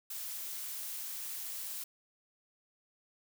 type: noise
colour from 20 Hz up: blue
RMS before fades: -41 dBFS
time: 0.1-1.84 s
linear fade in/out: 5 ms
effects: none